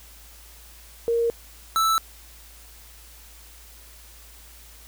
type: tone pair in turn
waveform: sine / square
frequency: 466.2 / 1318.6 Hz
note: A#4 / E6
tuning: 0 / 0 cents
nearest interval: octave + tritone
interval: 1800 cents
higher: second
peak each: -19 dBFS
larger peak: neither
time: 1.08-1.3 / 1.76-1.98 s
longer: neither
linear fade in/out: 0 ms
effects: added 56 Hz sine -48 dBFS peak until 4.87 s + white hiss -49 dBFS RMS until 4.87 s